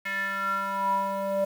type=tone with band-pass filter sweep; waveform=square; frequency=196 Hz; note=G3; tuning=in tune; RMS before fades=-28 dBFS; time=0.05-1.45 s; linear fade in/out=10 ms; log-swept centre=2000 to 630 Hz; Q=7.2; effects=8-bit

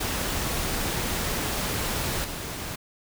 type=noise with level steps; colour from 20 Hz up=pink; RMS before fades=-28 / -34 dBFS; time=0-2.76 s; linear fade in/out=10 ms; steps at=2.24 s; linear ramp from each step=5 ms; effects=none

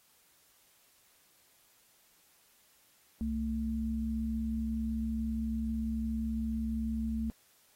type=tone pair together; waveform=sine; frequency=66 / 223.5 Hz; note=C2 / A3; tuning=+16 / +27 cents; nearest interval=octave + major sixth; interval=2111 cents; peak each=-36 / -32 dBFS; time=3.21-7.3 s; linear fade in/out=0 ms; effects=white hiss -66 dBFS RMS until 7.75 s + AAC 48 kbps

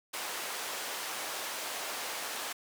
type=band-pass noise; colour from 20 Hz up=pink; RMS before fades=-38 dBFS; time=0.13-2.53 s; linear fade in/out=10 ms; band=610 to 16000 Hz; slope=12 dB/octave; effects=none

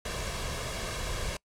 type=noise with comb filter; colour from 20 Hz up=pink; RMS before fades=-34 dBFS; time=0.05-1.37 s; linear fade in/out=5 ms; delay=1.8 ms; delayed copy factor=+0.55; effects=noise-tail reverb RT60 0.1 s tail -24 dB re dry + low-pass 9000 Hz 12 dB/octave

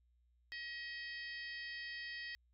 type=harmonic tone with a mistuned harmonic; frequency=635 Hz; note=D#5; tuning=35 cents sharp; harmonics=3 / 4 / 5 / 6 / 7 / 8; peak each=-45 / -54 / -54 / -60 / -53 / -55 dBFS; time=0.52-2.35 s; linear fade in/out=0 ms; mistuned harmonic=7; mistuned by=+31 cents; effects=added 60 Hz sine -70 dBFS peak until 2.53 s

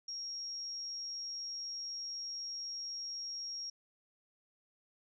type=tone; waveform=sine; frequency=5588 Hz; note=F8; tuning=in tune; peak=-39 dBFS; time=0.08-3.7 s; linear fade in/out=5 ms; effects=none

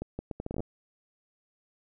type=accelerating click train; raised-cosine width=2 ms; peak=-21 dBFS; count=11; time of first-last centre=0.02-0.604 s; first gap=170 ms; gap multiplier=0.72; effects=none

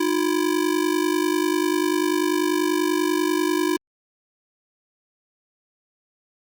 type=ring-modulated tone; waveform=square; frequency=333.2 Hz; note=E4; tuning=19 cents sharp; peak=-17 dBFS; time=0-3.77 s; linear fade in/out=5 ms; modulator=25.1 Hz; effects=Opus 48 kbps

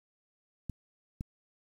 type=clicks; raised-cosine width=5 ms; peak=-24 dBFS; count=2; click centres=0.697 / 1.209 s; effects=9-bit

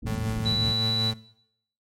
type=low-pass noise; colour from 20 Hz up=white; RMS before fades=-33 dBFS; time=0.02-0.74 s; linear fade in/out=10 ms; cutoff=220 Hz; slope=24 dB/octave
type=tone with tremolo; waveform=35% pulse; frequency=110.8 Hz; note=A2; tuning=13 cents sharp; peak=-24 dBFS; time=0.06-1.14 s; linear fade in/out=10 ms; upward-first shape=sine; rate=5.3 Hz; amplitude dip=30%
type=tone; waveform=sine; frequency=3951 Hz; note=B7; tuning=in tune; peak=-23 dBFS; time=0.45-1.12 s; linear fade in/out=20 ms
effects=noise-tail reverb RT60 0.7 s tail -18 dB re dry + MP3 64 kbps

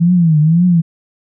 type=tone with vibrato; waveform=sine; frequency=164.81 Hz; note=E3; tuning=in tune; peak=-7 dBFS; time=0-0.82 s; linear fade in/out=20 ms; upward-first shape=triangle; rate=1.9 Hz; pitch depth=180 cents each way; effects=none

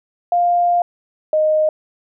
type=tone pair in turn; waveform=sine; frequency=701 / 619.1 Hz; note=F5 / D#5; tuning=+6 / -9 cents; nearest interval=major second; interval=215 cents; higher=first; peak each=-12 / -12 dBFS; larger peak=neither; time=0.32-0.82 / 1.33-1.69 s; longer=first; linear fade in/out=2 ms; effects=none

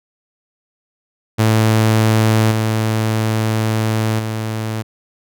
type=tone with level steps; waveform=sawtooth; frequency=110 Hz; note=A2; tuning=in tune; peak=-7 / -11 / -16 dBFS; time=1.38-4.83 s; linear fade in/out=20 ms; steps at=2.51 / 4.19 s; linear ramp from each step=5 ms; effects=none

